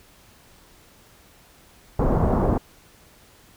pink low-pass noise, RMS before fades -20 dBFS, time 1.99-2.58 s, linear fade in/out 5 ms, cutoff 970 Hz, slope 24 dB/octave, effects pink hiss -53 dBFS RMS until 3.56 s

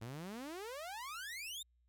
sawtooth exponential sweep, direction up, 106.9 to 3767 Hz, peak -40 dBFS, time 0.01-1.63 s, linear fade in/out 10 ms, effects added 60 Hz sine -70 dBFS peak until 1.88 s

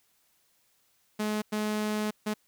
sawtooth tone bursts at uneven times, 212.5 Hz, G#3, 40 cents sharp, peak -24 dBFS, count 3, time 1.19-1.42 / 1.52-2.11 / 2.26-2.34 s, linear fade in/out 10 ms, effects white hiss -69 dBFS RMS until 2.47 s

